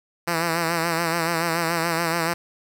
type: tone with vibrato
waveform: 5% pulse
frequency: 167 Hz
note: E3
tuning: 23 cents sharp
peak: -10 dBFS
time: 0.27-2.34 s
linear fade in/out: 10 ms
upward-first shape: sine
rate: 7 Hz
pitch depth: 57 cents each way
effects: none